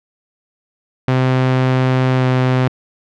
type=tone with pitch glide; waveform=sawtooth; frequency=129.3 to 128.26 Hz; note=C3 to C3; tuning=-20 to -34 cents; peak=-8 dBFS; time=1.08-2.68 s; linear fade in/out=2 ms; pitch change=-14 cents; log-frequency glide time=2.17-2.24 s; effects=low-pass 3000 Hz 12 dB/octave